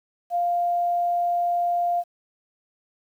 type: tone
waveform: sine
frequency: 698.5 Hz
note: F5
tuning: in tune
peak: -20 dBFS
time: 0.3-2.04 s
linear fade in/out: 50 ms
effects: 9-bit